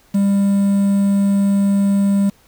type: tone with quantisation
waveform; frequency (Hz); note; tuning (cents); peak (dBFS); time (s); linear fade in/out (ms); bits
triangle; 199; G3; +26; -10; 0.14-2.3; 10; 6
effects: pink hiss -53 dBFS RMS until 2.47 s